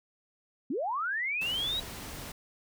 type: linear sweep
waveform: sine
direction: up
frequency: 222 to 3900 Hz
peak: -29 dBFS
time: 0.7-1.8 s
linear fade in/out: 5 ms
type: noise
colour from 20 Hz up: pink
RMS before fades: -42 dBFS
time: 1.41-2.32 s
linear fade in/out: 5 ms
effects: none